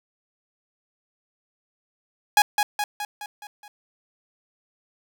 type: tone with echo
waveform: sawtooth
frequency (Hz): 830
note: G#5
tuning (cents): -1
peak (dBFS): -9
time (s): 2.37-2.42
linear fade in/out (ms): 2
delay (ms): 210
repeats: 6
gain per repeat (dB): -5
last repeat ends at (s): 3.68
effects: none